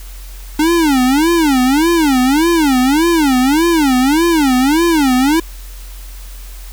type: tone with vibrato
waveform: square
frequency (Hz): 293.7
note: D4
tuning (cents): 0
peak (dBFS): -10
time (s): 0.59-5.4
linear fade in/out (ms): 5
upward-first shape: sine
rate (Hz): 1.7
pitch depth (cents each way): 270
effects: added 44 Hz sine -28 dBFS peak until 6.72 s + white hiss -39 dBFS RMS until 6.72 s